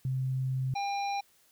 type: tone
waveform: sine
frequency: 130.81 Hz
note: C3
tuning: in tune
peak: -28 dBFS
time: 0.05-0.74 s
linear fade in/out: 2 ms
type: harmonic tone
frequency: 801 Hz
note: G5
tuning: 37 cents sharp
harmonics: 1 / 3 / 5 / 7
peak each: -30 / -40 / -44 / -47 dBFS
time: 0.75-1.21 s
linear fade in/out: 10 ms
effects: white hiss -65 dBFS RMS until 1.51 s